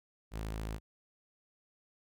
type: tone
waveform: sawtooth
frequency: 54 Hz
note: A1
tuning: 32 cents flat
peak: -33 dBFS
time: 0.31-0.8 s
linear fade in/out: 50 ms
effects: none